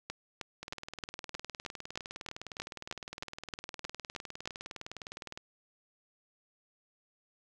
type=two click trains; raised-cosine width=0.2 ms; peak=-20 / -24 dBFS; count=15 / 94; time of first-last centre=0.1-4.475 / 0.63-5.375 s; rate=3.2 / 19.6 Hz; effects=none